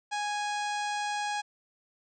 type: harmonic tone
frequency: 829 Hz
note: G#5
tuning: 3 cents flat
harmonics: 1 / 2 / 3 / 4 / 5 / 6 / 7 / 8 / 9 / 10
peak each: -31 / -37 / -41 / -43 / -45 / -47 / -48 / -49 / -50 / -51 dBFS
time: 0.11-1.42 s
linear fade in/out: 20 ms
effects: none